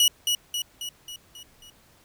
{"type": "tone with echo", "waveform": "sawtooth", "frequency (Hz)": 2926, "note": "F#7", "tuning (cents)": -20, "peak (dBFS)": -13, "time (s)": [0, 0.08], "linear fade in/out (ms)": 2, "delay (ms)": 270, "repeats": 6, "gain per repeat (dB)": -5, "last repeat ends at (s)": 1.7, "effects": ["pink hiss -58 dBFS RMS until 2.04 s"]}